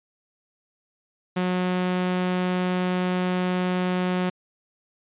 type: tone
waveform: sawtooth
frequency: 181.9 Hz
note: F#3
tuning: 29 cents flat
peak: -18 dBFS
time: 1.36-4.3 s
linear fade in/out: 10 ms
effects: resampled to 8000 Hz